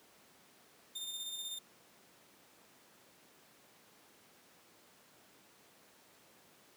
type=tone with tremolo; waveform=sawtooth; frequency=3622 Hz; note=A7; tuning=49 cents sharp; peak=-36 dBFS; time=0.95-1.59 s; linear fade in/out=10 ms; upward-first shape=square; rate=16 Hz; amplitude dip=35%; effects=pink hiss -63 dBFS RMS until 6.76 s + high-pass 200 Hz 12 dB/octave